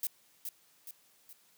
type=noise with echo; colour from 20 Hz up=violet; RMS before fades=-33 dBFS; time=0.03-0.07 s; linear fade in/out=2 ms; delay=420 ms; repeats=3; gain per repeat=-6 dB; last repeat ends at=1.33 s; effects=white hiss -66 dBFS RMS until 1.57 s + high-pass 100 Hz 12 dB/octave